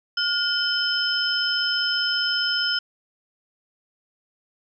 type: tone cluster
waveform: sine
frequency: 1429 / 3065 / 5190 Hz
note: F6 / G7 / E8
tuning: +39 / -40 / -28 cents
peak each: -25 dBFS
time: 0.17-2.79 s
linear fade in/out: 5 ms
effects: none